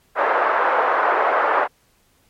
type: band-pass noise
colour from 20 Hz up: white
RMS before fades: -18 dBFS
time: 0.15-1.68 s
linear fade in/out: 50 ms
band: 470 to 1400 Hz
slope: 24 dB/octave
effects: pink hiss -60 dBFS RMS until 2.29 s + MP3 64 kbps